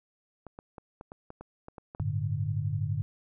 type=clicks; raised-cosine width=1 ms; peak=-29 dBFS; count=11; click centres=0.467 / 0.589 / 0.782 / 1.011 / 1.119 / 1.304 / 1.41 / 1.684 / 1.782 / 1.949 / 1.998 s
type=chord; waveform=sine; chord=G suspended second; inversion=none; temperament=equal; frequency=98 / 110 / 146.83 Hz; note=G2 / A2 / D3; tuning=0 / 0 / 0 cents; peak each=-32 dBFS; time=2-3.02 s; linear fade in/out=0 ms
effects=none